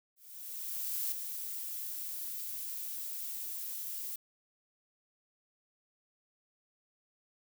violet noise with ADSR envelope, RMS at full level -34 dBFS, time 0.16-4.16 s, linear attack 960 ms, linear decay 4 ms, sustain -6 dB, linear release 4 ms, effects none

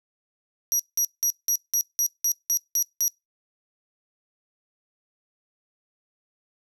35% pulse tone bursts, 5780 Hz, F#8, 41 cents flat, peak -17 dBFS, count 10, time 0.72-3.08 s, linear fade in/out 0 ms, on 74 ms, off 180 ms, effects noise-tail reverb RT60 0.2 s tail -24 dB re dry

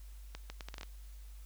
accelerating click train, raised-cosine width 0.2 ms, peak -26 dBFS, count 8, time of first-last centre 0.35-0.832 s, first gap 150 ms, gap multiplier 0.72, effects added 50 Hz sine -47 dBFS peak until 1.45 s + white hiss -64 dBFS RMS until 1.45 s

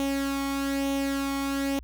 sawtooth tone with flanger, 275.6 Hz, C#4, 10 cents flat, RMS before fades -28 dBFS, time 0-1.79 s, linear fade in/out 0 ms, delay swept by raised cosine 0.31 to 0.91 ms, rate 1.1 Hz, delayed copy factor +0.5, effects added 60 Hz sine -43 dBFS peak until 1.83 s

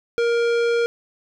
sine tone with tanh clipping, 469.3 Hz, A#4, 12 cents sharp, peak -19 dBFS, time 0.18-0.86 s, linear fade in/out 0 ms, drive 17 dB, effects none

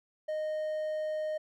triangle tone, 618 Hz, D#5, 12 cents flat, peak -29 dBFS, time 0.28-1.38 s, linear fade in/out 10 ms, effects none

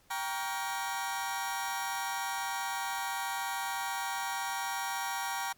sawtooth chord, G half-diminished seventh, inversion none, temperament just, 784 / 940.8 / 1128.9 / 1411.2 Hz, G5 / Bb5 / Db6 / F6, 0 / +16 / +31 / +18 cents, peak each -33 / -32 / -38 / -38 dBFS, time 0.1-5.53 s, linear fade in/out 10 ms, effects pink hiss -65 dBFS RMS until 5.57 s + MP3 96 kbps

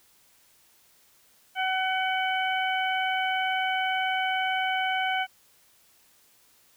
harmonic tone, 753 Hz, F#5, 30 cents sharp, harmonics 1 / 2 / 3 / 4, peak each -27 / -30 / -32 / -33 dBFS, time 1.55-5.27 s, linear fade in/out 50 ms, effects white hiss -61 dBFS RMS until 6.76 s

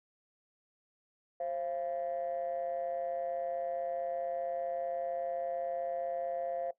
triangle ring-modulated tone, 77.78 Hz, D#2, in tune, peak -27 dBFS, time 1.4-6.71 s, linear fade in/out 5 ms, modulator 608 Hz, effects noise-tail reverb RT60 0.1 s tail -18 dB re dry + tanh soft clip ceiling -27 dBFS

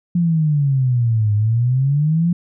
sine exponential two-way sweep, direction down then up, 176.7 to 103.1 to 176.7 Hz, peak -13 dBFS, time 0.15-2.33 s, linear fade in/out 5 ms, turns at 1.34 s, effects none

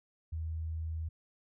sine tone, 80.4 Hz, E2, 43 cents flat, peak -34 dBFS, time 0.32-1.09 s, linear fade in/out 10 ms, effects none

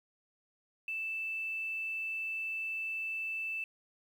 sine tone with quantisation, 2644 Hz, E7, 5 cents sharp, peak -34 dBFS, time 0.88-3.64 s, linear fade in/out 2 ms, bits 10, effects none

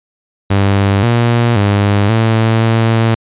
sawtooth tone with pitch steps, 99.1 / 118.2 / 101.5 / 112.2 / 113.4 Hz, G2 / A#2 / G#2 / A2 / A#2, +19 / +24 / -39 / +34 / -47 cents, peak -5 dBFS, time 0.5-3.15 s, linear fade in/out 10 ms, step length 530 ms, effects resampled to 8000 Hz

